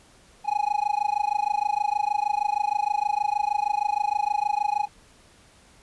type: tone with amplitude modulation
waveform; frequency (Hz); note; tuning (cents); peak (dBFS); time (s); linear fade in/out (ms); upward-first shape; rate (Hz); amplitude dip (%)
triangle; 830.6; G#5; 0; -16; 0.44-4.88; 50; sine; 26.4; 100
effects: pink hiss -55 dBFS RMS until 5.82 s + resampled to 24000 Hz